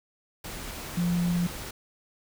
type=tone in noise; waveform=sine; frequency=174.4 Hz; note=F3; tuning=2 cents flat; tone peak=-23 dBFS; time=0.97-1.47 s; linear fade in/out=5 ms; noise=pink; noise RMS=-38 dBFS; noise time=0.44-1.71 s; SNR=+12 dB; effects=none